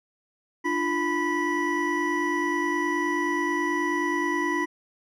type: tone cluster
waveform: triangle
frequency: 298.3 / 347.7 / 993 / 1954 Hz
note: D4 / F4 / B5 / B6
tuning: +27 / -8 / +9 / -19 cents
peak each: -27 dBFS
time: 0.64-4.66 s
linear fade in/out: 20 ms
effects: none